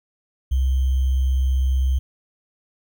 sine tone with sample-and-hold, 65.41 Hz, C2, in tune, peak -16 dBFS, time 0.51-1.99 s, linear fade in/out 10 ms, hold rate 3150 Hz, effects none

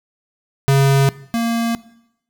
square tone pair in turn, 137.3 / 231.5 Hz, C#3 / A#3, -16 / -12 cents, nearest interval major sixth, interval 904 cents, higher second, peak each -11 / -17 dBFS, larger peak first, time 0.68-1.09 / 1.34-1.75 s, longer neither, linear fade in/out 0 ms, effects noise-tail reverb RT60 0.8 s tail -19 dB re dry

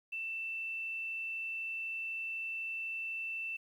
sine tone with quantisation, 2668 Hz, E7, 20 cents sharp, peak -36 dBFS, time 0.12-3.57 s, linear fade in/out 10 ms, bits 11, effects none

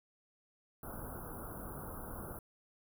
pink band-stop noise, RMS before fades -45 dBFS, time 0.83-2.39 s, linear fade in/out 2 ms, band 1500 to 10000 Hz, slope 96 dB/octave, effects none

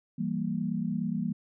sine chord, E diminished, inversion none, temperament equal with one note detuned, 166.34 / 196 / 233.1 Hz, E3 / G3 / Bb3, +16 / 0 / 0 cents, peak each -33 / -32 / -32 dBFS, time 0.18-1.33 s, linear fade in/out 10 ms, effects none

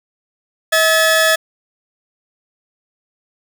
sawtooth tone pair together, 642.1 / 1716 Hz, E5 / A6, -46 / -44 cents, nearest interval octave + perfect fourth, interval 1702 cents, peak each -10 dBFS, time 0.72-1.36 s, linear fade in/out 10 ms, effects none

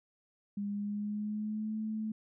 sine tone with pitch glide, 202.8 to 217.4 Hz, G#3 to A3, -41 to -21 cents, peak -33 dBFS, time 0.57-2.12 s, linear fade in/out 5 ms, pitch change +120 cents, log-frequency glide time 0.67-1.77 s, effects none

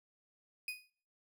35% pulse tone with exponential decay, 2489 Hz, D#7, in tune, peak -33 dBFS, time 0.68-0.9 s, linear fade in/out 2 ms, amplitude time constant 47 ms, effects noise-tail reverb RT60 0.6 s tail -25 dB re dry

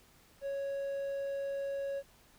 triangle tone, 554 Hz, C#5, 1 cent flat, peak -32 dBFS, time 0.41-2.03 s, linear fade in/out 50 ms, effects pink hiss -63 dBFS RMS until 2.38 s

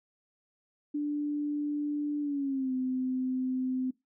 sine tone with pitch glide, 293.8 to 257.2 Hz, D4 to C4, +1 to -30 cents, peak -28 dBFS, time 0.94-3.91 s, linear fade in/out 10 ms, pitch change -231 cents, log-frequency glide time 2.21-2.73 s, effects noise-tail reverb RT60 0.2 s tail -21 dB re dry

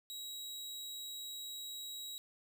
sawtooth tone, 3852 Hz, B7, 44 cents flat, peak -40 dBFS, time 0.1-2.18 s, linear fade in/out 0 ms, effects 12-bit

